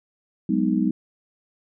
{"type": "chord", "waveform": "sine", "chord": "G# minor seventh", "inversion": "third", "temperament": "just", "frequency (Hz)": [186.89, 207.7, 249.2, 311.5], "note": ["F#3", "G#3", "B3", "D#4"], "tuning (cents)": [18, 0, 16, 2], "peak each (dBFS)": -24, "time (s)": [0.49, 0.91], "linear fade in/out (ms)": 5, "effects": []}